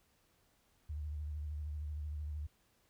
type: tone with vibrato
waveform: sine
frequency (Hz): 75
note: D2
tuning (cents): +37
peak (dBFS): -38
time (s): 0.89-2.47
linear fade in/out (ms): 10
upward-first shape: triangle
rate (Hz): 13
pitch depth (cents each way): 65
effects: pink hiss -73 dBFS RMS until 2.89 s